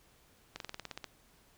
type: slowing click train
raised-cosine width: 0.2 ms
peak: -23 dBFS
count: 10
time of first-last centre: 0.56-1.043 s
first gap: 42 ms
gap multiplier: 1.06
effects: pink hiss -65 dBFS RMS until 1.57 s